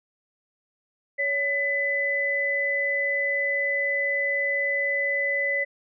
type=tone pair together; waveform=sine; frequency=562 / 2004 Hz; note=C#5 / B6; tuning=+24 / +25 cents; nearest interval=octave + minor seventh; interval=2201 cents; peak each=-29 / -23 dBFS; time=1.18-5.65 s; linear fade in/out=20 ms; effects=none

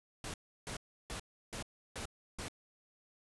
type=noise bursts; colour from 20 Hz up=pink; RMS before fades=-42 dBFS; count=6; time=0.24-2.484 s; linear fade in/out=2 ms; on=99 ms; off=330 ms; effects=resampled to 24000 Hz

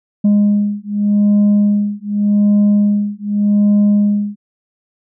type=beating tone pair; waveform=sine; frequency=205.4 / 206.25 Hz; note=G#3 / G#3; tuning=-19 / -12 cents; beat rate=0.85 Hz; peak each=-11 dBFS; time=0.24-4.36 s; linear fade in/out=10 ms; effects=tanh soft clip ceiling -7 dBFS

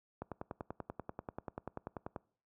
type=click train; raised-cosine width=1 ms; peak=-26 dBFS; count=21; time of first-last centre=0.22-2.162 s; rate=10.3 Hz; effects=noise-tail reverb RT60 0.5 s tail -24 dB re dry + high-pass 60 Hz 12 dB/octave

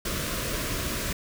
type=band-stop noise; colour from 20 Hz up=pink; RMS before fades=-30 dBFS; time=0.05-1.13 s; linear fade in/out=5 ms; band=690 to 970 Hz; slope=96 dB/octave; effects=none

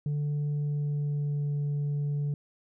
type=tone with pitch glide; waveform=sine; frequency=146.83 to 145.06 Hz; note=D3 to D3; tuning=0 to -21 cents; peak=-24 dBFS; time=0.06-2.34 s; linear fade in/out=2 ms; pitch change=-21 cents; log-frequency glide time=0.5-1.54 s; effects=tanh soft clip ceiling -26 dBFS

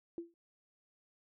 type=tone with exponential decay; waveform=sine; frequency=338.6 Hz; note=E4; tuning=46 cents sharp; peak=-35 dBFS; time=0.18-0.34 s; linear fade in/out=1 ms; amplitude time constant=34 ms; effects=none

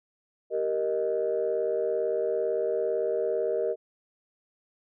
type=chord; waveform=sine; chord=Eb major; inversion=first; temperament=just; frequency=388.9 / 466.7 / 622.3 Hz; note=G4 / Bb4 / Eb5; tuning=-14 / +2 / 0 cents; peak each=-30 / -27 / -29 dBFS; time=0.5-3.76 s; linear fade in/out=50 ms; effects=tanh soft clip ceiling -17 dBFS

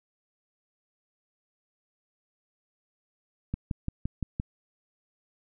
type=click train; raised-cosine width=5 ms; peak=-17 dBFS; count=6; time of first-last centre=3.54-4.399 s; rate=5.82 Hz; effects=none

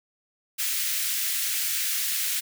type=high-pass noise; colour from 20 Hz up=white; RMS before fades=-27 dBFS; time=0.58-2.41 s; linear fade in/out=20 ms; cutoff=1700 Hz; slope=24 dB/octave; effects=none

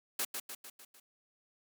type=noise with echo; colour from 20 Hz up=white; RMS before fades=-34 dBFS; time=0.19-0.25 s; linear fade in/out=5 ms; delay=150 ms; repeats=5; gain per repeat=-5 dB; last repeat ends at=1 s; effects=high-pass 200 Hz 12 dB/octave

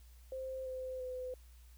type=tone with pitch steps; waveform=sine; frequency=523.3 / 515.2 / 507.2 Hz; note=C5 / C5 / B4; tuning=0 / -27 / +46 cents; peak=-39 dBFS; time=0.32-1.34 s; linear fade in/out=2 ms; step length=340 ms; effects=added 60 Hz sine -55 dBFS peak until 1.77 s + white hiss -68 dBFS RMS until 1.77 s

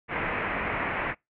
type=low-pass noise; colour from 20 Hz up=white; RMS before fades=-30 dBFS; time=0.08-1.15 s; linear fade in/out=50 ms; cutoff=2400 Hz; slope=48 dB/octave; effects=noise-tail reverb RT60 0.2 s tail -25 dB re dry

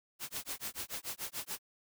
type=noise with tremolo; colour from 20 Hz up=white; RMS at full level=-38 dBFS; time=0.19-1.59 s; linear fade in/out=50 ms; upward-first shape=sine; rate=6.9 Hz; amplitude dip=100%; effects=none

